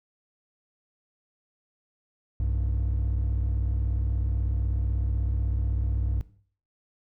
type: tone pair together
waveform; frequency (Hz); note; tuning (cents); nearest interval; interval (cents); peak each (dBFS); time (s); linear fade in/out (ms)
triangle; 62.2 / 98.4; B1 / G2; +13 / +7; minor sixth; 794; -22 / -26; 2.4-6.21; 0
effects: noise-tail reverb RT60 0.5 s tail -18 dB re dry + tanh soft clip ceiling -18 dBFS